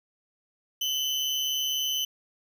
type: tone with amplitude modulation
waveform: 35% pulse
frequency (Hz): 3028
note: F#7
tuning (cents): +39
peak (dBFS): -22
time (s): 0.81-2.05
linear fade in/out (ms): 5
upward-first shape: sine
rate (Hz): 140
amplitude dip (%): 50
effects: none